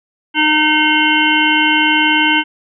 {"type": "harmonic tone", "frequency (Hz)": 306.4, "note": "D#4", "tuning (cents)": -27, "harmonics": [1, 3, 5, 7, 9, 10], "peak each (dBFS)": [-17, -17, -17, -17, -17, -17], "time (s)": [0.34, 2.44], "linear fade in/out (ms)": 50, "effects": []}